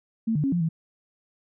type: tone with pitch steps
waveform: sine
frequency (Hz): 224.8 / 149.8 / 273.2 / 174.1 / 162.4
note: A3 / D3 / C#4 / F3 / E3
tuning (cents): +37 / +35 / -25 / -5 / -26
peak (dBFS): -21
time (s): 0.27-0.69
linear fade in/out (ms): 10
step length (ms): 84
effects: none